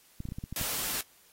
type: clicks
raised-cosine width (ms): 5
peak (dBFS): -25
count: 8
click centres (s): 0.204 / 0.254 / 0.288 / 0.321 / 0.385 / 0.439 / 0.526 / 0.613
type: noise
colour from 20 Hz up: white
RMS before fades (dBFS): -33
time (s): 0.56-1.01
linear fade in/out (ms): 2
effects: white hiss -61 dBFS RMS until 1.32 s + AAC 48 kbps